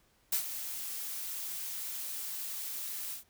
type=noise with ADSR envelope; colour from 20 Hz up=blue; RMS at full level=-28 dBFS; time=0.32-3.24 s; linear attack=8 ms; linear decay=94 ms; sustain=-11 dB; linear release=120 ms; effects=pink hiss -69 dBFS RMS until 3.29 s